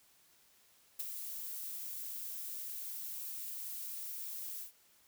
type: noise with ADSR envelope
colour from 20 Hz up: violet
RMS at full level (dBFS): -36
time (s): 0.99-4.72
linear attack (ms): 11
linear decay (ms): 20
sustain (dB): -7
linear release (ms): 120
effects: white hiss -67 dBFS RMS until 5.07 s

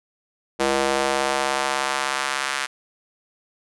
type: tone with high-pass filter sweep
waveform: square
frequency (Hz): 68.3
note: C#2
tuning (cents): -25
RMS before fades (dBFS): -23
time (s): 0.59-2.67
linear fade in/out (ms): 20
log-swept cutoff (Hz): 420 to 1500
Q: 1.2
effects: resampled to 24000 Hz

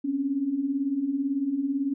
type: beating tone pair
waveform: sine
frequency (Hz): 261.6 / 279.6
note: C4 / C#4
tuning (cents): 0 / +15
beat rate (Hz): 18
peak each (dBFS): -31 / -25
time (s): 0.04-1.94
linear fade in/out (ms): 10
effects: none

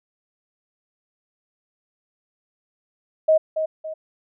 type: tone with echo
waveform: sine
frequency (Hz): 630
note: D#5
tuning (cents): +21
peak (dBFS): -12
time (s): 3.28-3.38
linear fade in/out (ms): 10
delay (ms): 280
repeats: 2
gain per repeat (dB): -8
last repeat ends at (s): 3.94
effects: none

